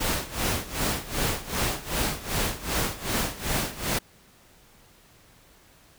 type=noise with tremolo; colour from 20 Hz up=pink; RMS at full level=-25 dBFS; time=0-3.99 s; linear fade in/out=10 ms; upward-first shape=sine; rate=2.6 Hz; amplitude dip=85%; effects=pink hiss -56 dBFS RMS until 5.98 s